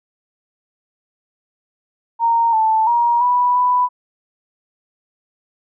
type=tone with pitch steps; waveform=sine; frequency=926 / 880 / 947 / 983 / 991 Hz; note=A#5 / A5 / A#5 / B5 / B5; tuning=-12 / 0 / +27 / -8 / +6 cents; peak=-12 dBFS; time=2.19-3.89 s; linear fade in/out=50 ms; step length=340 ms; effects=none